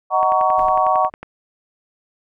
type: chord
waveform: sine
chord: D# minor seventh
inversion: none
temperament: just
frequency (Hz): 622.3 / 746.7 / 933.4 / 1120.1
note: D#5 / F#5 / A#5 / C#6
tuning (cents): 0 / +16 / +2 / +18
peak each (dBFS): -21 / -17 / -21 / -18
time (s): 0.1-1.1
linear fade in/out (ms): 50
type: click train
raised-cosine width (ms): 0.5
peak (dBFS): -17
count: 12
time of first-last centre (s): 0.23-1.23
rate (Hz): 11
type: noise with exponential decay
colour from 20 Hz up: brown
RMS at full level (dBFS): -32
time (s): 0.58-1.14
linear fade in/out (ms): 2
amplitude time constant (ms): 120
effects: none